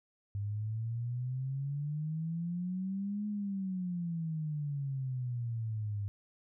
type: exponential two-way sweep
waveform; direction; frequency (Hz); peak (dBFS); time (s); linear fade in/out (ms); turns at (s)
sine; up then down; 100 to 210.4 to 100; -33; 0.35-6.08; 0; 3.27
effects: none